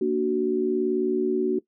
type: chord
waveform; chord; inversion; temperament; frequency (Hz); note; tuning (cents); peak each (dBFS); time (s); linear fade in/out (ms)
sine; Bb augmented; none; equal with one note detuned; 233.1 / 293.7 / 371.9; Bb3 / D4 / F#4; 0 / 0 / +9; -28 / -27 / -22; 0.01-1.59; 5
effects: noise-tail reverb RT60 0.1 s tail -19 dB re dry